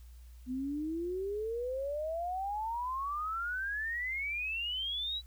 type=exponential sweep; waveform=sine; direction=up; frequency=247 to 3962 Hz; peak=-33 dBFS; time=0.46-5.22 s; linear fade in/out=50 ms; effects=added 60 Hz sine -49 dBFS peak until 5.26 s + white hiss -67 dBFS RMS until 5.26 s